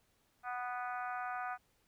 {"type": "harmonic tone", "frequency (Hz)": 246.9, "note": "B3", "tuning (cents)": 0, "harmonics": [3, 4, 5, 6, 7, 8, 9, 10], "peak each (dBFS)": [-40, -50, -43, -44, -55, -56, -59, -57], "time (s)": [0.43, 1.58], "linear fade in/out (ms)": 50, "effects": ["pink hiss -74 dBFS RMS until 1.87 s"]}